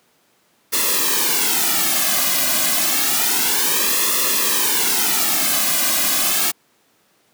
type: noise with flanger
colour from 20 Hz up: white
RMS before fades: -18 dBFS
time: 0.72-6.52 s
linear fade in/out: 20 ms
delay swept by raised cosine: 1.3 to 2.24 ms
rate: 0.29 Hz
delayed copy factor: -0.85
effects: pink hiss -59 dBFS RMS until 7.33 s + high-pass 200 Hz 12 dB/octave